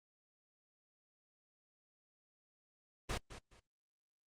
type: noise with echo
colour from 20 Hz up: pink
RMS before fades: -37 dBFS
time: 3.09-3.18 s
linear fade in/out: 10 ms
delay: 210 ms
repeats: 2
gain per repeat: -12 dB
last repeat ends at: 3.6 s
effects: low-pass 7000 Hz 12 dB/octave + Opus 24 kbps